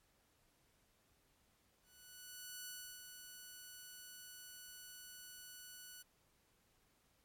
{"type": "tone with ADSR envelope", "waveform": "5% pulse", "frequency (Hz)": 1480, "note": "F#6", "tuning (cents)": 0, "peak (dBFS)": -35, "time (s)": [1.82, 6.03], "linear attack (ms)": 840, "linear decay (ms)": 340, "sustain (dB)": -6, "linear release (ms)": 15, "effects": ["pink hiss -75 dBFS RMS until 7.24 s", "MP3 64 kbps"]}